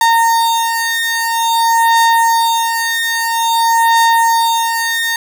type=beating tone pair; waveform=35% pulse; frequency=918 / 918.5 Hz; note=A#5 / A#5; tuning=-27 / -26 cents; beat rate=0.5 Hz; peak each=-12 dBFS; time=0.01-5.16 s; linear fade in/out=2 ms; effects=none